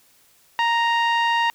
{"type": "tone with low-pass filter", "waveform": "sawtooth", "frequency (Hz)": 932.3, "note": "A#5", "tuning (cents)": 0, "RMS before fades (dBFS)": -20, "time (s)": [0.59, 1.5], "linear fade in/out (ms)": 0, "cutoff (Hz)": 2800, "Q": 1.3, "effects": ["white hiss -57 dBFS RMS until 1.54 s"]}